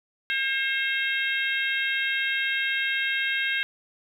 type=harmonic tone; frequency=536 Hz; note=C5; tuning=42 cents sharp; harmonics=3 / 4 / 5 / 6 / 7; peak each=-27 / -29 / -31 / -33 / -34 dBFS; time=0.3-3.63 s; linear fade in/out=0 ms; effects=9-bit